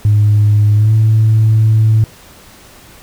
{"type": "tone with pitch glide", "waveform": "sine", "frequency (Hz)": [104.7, 109.84], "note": ["G#2", "A2"], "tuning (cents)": [15, -3], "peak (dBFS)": -5, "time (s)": [0.05, 2.04], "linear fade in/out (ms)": 0, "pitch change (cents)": 82, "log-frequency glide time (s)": [0.75, 0.93], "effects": ["tanh soft clip ceiling -3 dBFS", "pink hiss -40 dBFS RMS until 3.02 s"]}